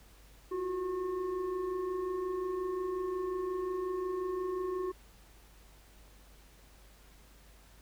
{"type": "tone with frequency modulation", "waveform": "sine", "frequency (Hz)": 370.3, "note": "F#4", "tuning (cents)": 1, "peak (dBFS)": -32, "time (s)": [0.51, 4.92], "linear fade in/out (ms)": 10, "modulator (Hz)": 715, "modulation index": 0.64, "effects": ["added 50 Hz sine -57 dBFS peak until 7.81 s", "pink hiss -61 dBFS RMS until 7.81 s"]}